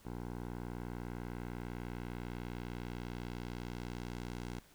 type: tone with low-pass filter sweep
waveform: 10% pulse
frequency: 60 Hz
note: B1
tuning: 49 cents flat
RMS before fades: -43 dBFS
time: 0.05-4.6 s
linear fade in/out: 5 ms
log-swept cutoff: 1100 to 7900 Hz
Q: 0.9
effects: pink hiss -63 dBFS RMS until 4.74 s